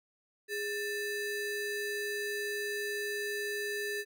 square ring-modulated tone, 1093 Hz, C#6, 25 cents flat, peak -31 dBFS, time 0.48-4.05 s, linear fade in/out 50 ms, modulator 681 Hz, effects none

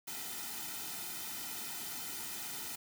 white noise with comb filter, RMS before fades -42 dBFS, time 0.07-2.76 s, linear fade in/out 10 ms, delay 1.8 ms, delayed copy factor -0.9, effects none

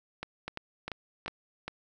two click trains, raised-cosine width 0.3 ms, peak -20 / -20 dBFS, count 4 / 4, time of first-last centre 0.23-1.261 / 0.48-1.68 s, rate 2.91 / 2.5 Hz, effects none

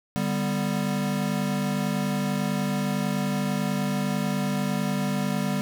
square chord, G major, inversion second, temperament equal, 146.83 / 196 / 246.9 Hz, D3 / G3 / B3, 0 / 0 / 0 cents, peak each -31 / -27 / -31 dBFS, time 0.16-5.61 s, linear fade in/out 0 ms, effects none

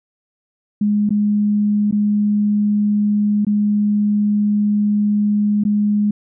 sine tone with dropouts, 207.7 Hz, G#3, in tune, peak -13 dBFS, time 0.81-6.11 s, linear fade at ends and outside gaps 5 ms, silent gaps 1.093-1.105 / 1.912-1.924 / 3.449-3.467 / 5.638-5.65 s, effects none

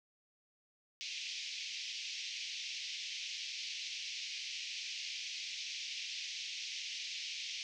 pink band-pass noise, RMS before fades -43 dBFS, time 1.01-7.63 s, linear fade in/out 0 ms, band 2300 to 6100 Hz, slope 48 dB/octave, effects none

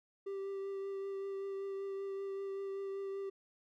triangle tone with vibrato, 392 Hz, G4, in tune, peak -36 dBFS, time 0.26-3.3 s, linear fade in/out 10 ms, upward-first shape triangle, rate 5.2 Hz, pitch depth 15 cents each way, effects none

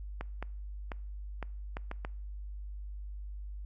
clicks, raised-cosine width 0.5 ms, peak -23 dBFS, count 7, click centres 0.21 / 0.426 / 0.918 / 1.427 / 1.769 / 1.914 / 2.049 s, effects noise-tail reverb RT60 0.6 s tail -24 dB re dry + added 50 Hz sine -39 dBFS peak until 3.65 s

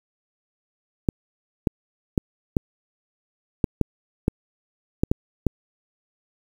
clicks, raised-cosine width 3 ms, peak -5 dBFS, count 10, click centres 1.088 / 1.672 / 2.178 / 2.568 / 3.642 / 3.813 / 4.281 / 5.035 / 5.115 / 5.467 s, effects 7-bit

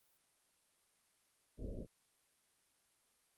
pink low-pass noise, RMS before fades -45 dBFS, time 1.57-1.87 s, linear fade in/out 50 ms, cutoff 610 Hz, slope 96 dB/octave, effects white hiss -75 dBFS RMS until 3.37 s + Opus 32 kbps

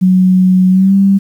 sine tone with pitch glide, 185 to 196 Hz, F#3 to G3, 0 to 0 cents, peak -5 dBFS, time 0.01-1.19 s, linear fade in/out 20 ms, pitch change +100 cents, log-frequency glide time 0.7-0.94 s, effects 7-bit

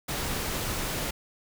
pink noise, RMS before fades -31 dBFS, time 0.08-1.11 s, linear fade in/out 10 ms, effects none

